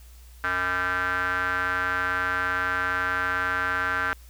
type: tone with band-pass filter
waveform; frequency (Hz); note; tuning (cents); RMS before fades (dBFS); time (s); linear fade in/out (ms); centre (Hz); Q
square; 91.2; F#2; -24; -26; 0.44-4.13; 0; 1500; 6.8
effects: added 60 Hz sine -45 dBFS peak until 4.29 s + white hiss -56 dBFS RMS until 4.29 s